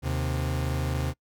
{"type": "tone pair together", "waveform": "40% pulse", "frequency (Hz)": [77.41, 130.1], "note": ["D#2", "C3"], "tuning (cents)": [-8, -9], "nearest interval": "major sixth", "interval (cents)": 899, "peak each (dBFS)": -28, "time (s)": [0.02, 1.14], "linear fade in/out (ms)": 50, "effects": ["noise-tail reverb RT60 0.1 s tail -24 dB re dry"]}